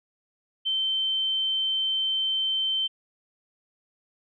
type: tone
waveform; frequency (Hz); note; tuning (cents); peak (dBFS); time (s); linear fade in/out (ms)
sine; 3100; G7; -20; -23; 0.65-2.88; 20
effects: none